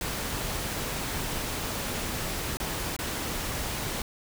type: noise with dropouts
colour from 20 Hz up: pink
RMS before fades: -32 dBFS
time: 0.01-4.02 s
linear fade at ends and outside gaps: 2 ms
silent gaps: 2.571-2.6 / 2.965-2.989 s
effects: none